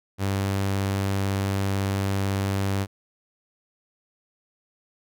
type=tone; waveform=sawtooth; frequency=98 Hz; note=G2; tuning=in tune; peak=-19 dBFS; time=0.18-2.87 s; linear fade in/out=50 ms; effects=none